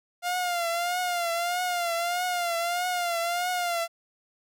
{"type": "tone with vibrato", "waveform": "sawtooth", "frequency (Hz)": 700, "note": "F5", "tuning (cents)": 4, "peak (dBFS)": -22, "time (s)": [0.22, 3.88], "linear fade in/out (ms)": 50, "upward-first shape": "triangle", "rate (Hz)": 1.6, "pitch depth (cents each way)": 74, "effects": []}